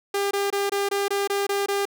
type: tone bursts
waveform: sawtooth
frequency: 400.3 Hz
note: G4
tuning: 36 cents sharp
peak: -18 dBFS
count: 9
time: 0.14-1.854 s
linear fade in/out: 5 ms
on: 170 ms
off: 23 ms
effects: none